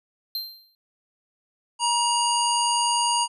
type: tone with exponential decay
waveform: square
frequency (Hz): 4152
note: C8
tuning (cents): -14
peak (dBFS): -25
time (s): 0.35-0.75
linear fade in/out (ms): 1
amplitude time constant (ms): 86
type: harmonic tone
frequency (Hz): 950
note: A#5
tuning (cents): +33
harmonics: 1 / 3 / 5 / 7 / 9 / 10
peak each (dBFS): -22 / -27 / -29 / -30 / -32 / -32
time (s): 1.79-3.28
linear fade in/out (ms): 50
effects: none